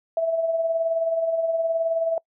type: tone with tremolo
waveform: sine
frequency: 658 Hz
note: E5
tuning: 3 cents flat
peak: -18 dBFS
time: 0.17-2.18 s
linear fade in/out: 2 ms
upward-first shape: sine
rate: 19 Hz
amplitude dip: 45%
effects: noise-tail reverb RT60 0.1 s tail -26 dB re dry